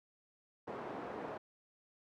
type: band-pass noise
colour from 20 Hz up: pink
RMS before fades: -44 dBFS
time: 0.67-1.38 s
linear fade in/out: 10 ms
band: 300 to 1000 Hz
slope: 12 dB/octave
effects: none